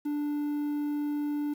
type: tone with quantisation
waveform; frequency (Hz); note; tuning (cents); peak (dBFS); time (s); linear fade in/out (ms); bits
triangle; 293.7; D4; 0; -26; 0.05-1.54; 10; 9
effects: none